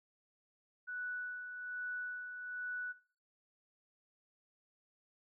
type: tone with tremolo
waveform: sine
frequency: 1480 Hz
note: F#6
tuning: in tune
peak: -38 dBFS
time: 0.87-2.93 s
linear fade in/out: 20 ms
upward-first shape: sine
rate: 1.2 Hz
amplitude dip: 50%
effects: noise-tail reverb RT60 0.4 s tail -17 dB re dry